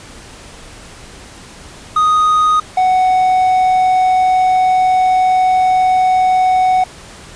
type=tone pair in turn; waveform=triangle; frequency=1244.5 / 743 Hz; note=D#6 / F#5; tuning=0 / +7 cents; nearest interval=major sixth; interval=893 cents; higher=first; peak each=-7 dBFS; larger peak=neither; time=1.96-2.6 / 2.77-6.84 s; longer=second; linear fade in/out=5 ms; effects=pink hiss -36 dBFS RMS until 7.35 s + resampled to 22050 Hz